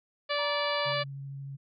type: harmonic tone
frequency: 581 Hz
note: D5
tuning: 19 cents flat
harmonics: 1 / 2 / 3 / 4 / 5 / 6 / 7 / 8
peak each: -31 / -34 / -36 / -37 / -38 / -39 / -39 / -40 dBFS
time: 0.29-1.04 s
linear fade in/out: 20 ms
type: tone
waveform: sine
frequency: 943 Hz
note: A#5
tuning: 20 cents sharp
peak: -37 dBFS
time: 0.38-0.93 s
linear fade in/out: 10 ms
type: tone with vibrato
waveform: sine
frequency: 138.1 Hz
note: C#3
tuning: 6 cents flat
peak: -37 dBFS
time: 0.85-1.57 s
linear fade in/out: 20 ms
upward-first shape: sine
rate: 13 Hz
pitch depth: 9 cents each way
effects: none